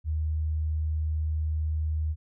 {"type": "tone", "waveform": "sine", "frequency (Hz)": 77.78, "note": "D#2", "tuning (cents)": 0, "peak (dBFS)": -25, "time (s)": [0.04, 2.16], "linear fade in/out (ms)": 50, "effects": []}